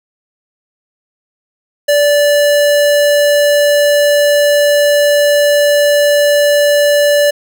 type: tone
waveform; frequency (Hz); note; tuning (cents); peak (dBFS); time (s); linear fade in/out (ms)
square; 582; D5; -16; -8; 1.88-7.31; 10
effects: none